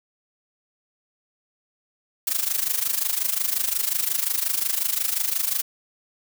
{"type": "noise with amplitude modulation", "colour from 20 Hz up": "blue", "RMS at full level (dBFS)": -21, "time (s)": [2.27, 5.62], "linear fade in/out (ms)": 5, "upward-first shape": "sine", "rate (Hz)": 25.6, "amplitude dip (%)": 80, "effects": []}